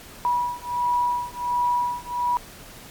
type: beating tone pair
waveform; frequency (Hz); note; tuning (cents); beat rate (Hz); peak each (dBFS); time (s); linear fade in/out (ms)
sine; 972 / 973.4; B5 / B5; -28 / -25; 1.4; -24; 0.25-2.37; 0
effects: pink hiss -43 dBFS RMS until 2.9 s + MP3 96 kbps